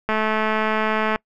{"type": "click train", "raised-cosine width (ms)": 0.5, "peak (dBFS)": -7, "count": 233, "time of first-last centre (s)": [0.09, 1.159], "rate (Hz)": 217, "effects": ["noise-tail reverb RT60 0.1 s tail -25 dB re dry"]}